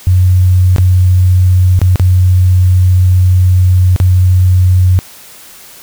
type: tone with dropouts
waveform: sine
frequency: 91.5 Hz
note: F#2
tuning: 19 cents flat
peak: -4 dBFS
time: 0.07-4.99 s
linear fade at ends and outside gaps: 0 ms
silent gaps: 0.762-0.783 / 1.791-1.816 / 1.958-1.997 / 3.962-4.001 s
effects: white hiss -35 dBFS RMS until 5.82 s